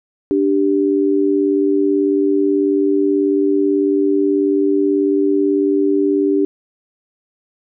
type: tone pair together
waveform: sine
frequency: 293.7 / 392 Hz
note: D4 / G4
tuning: 0 / 0 cents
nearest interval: perfect fourth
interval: 500 cents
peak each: -15 dBFS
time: 0.31-6.45 s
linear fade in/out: 0 ms
effects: none